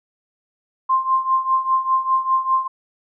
sine tone with tremolo, 1051 Hz, C6, 7 cents sharp, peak -12 dBFS, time 0.89-2.68 s, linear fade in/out 10 ms, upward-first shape triangle, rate 5 Hz, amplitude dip 85%, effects none

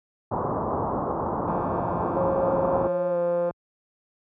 white low-pass noise, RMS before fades -27 dBFS, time 0.31-2.88 s, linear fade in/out 10 ms, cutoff 1100 Hz, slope 48 dB/octave
click train, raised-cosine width 1 ms, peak -20 dBFS, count 354, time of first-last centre 1.48-3.509 s, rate 174 Hz
sine tone with pitch glide, 541 to 520.8 Hz, C#5 to C5, -42 to -8 cents, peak -23 dBFS, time 2.16-3.5 s, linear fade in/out 10 ms, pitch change -66 cents, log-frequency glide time 3.1-3.16 s
effects high-pass 60 Hz 12 dB/octave

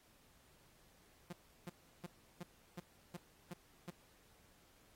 sawtooth tone bursts, 175.3 Hz, F3, 7 cents sharp, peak -40 dBFS, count 8, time 1.3-3.904 s, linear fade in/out 5 ms, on 28 ms, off 340 ms, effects pink hiss -69 dBFS RMS until 4.95 s + AAC 48 kbps

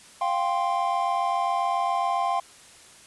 triangle chord, F suspended second, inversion none, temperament just, 698.5 / 785.8 / 1047.7 Hz, F5 / G5 / C6, 0 / +4 / +2 cents, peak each -25 dBFS, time 0.21-2.4 s, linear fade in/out 5 ms, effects white hiss -50 dBFS RMS until 3.06 s + resampled to 24000 Hz

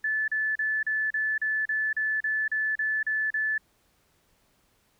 sine tone bursts, 1740 Hz, A6, 20 cents flat, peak -24 dBFS, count 13, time 0.04-3.58 s, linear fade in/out 5 ms, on 240 ms, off 35 ms, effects pink hiss -67 dBFS RMS until 4.99 s

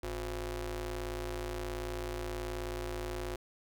sawtooth ring-modulated tone, 155.56 Hz, D#3, in tune, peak -29 dBFS, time 0.03-3.36 s, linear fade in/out 5 ms, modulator 204 Hz, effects none

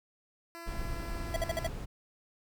10% pulse tone, 337 Hz, E4, 38 cents sharp, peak -35 dBFS, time 0.55-1.68 s, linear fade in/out 0 ms
brown noise, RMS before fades -37 dBFS, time 0.66-1.86 s, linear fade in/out 20 ms
square tone bursts, 660 Hz, E5, 2 cents sharp, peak -30 dBFS, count 5, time 1.34-1.667 s, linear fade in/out 2 ms, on 23 ms, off 53 ms
effects none

